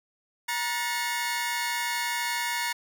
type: tone cluster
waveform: sawtooth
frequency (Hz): 947 / 1453 / 1762 / 2181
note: A#5 / F#6 / A6 / C#7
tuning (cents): +27 / -32 / +2 / -29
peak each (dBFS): -27 / -35 / -30 / -29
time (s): 0.48-2.73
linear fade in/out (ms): 10
effects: none